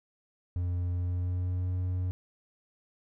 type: tone with pitch glide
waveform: triangle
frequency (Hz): 88.6 to 90.99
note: F2 to F#2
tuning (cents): +25 to -28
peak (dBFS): -26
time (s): 0.56-2.11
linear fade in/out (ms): 0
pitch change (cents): +47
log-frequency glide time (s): 0.94-1.72
effects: none